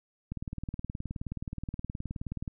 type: click train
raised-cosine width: 5 ms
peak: -23 dBFS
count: 42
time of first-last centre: 0.32-2.478 s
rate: 19 Hz
effects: none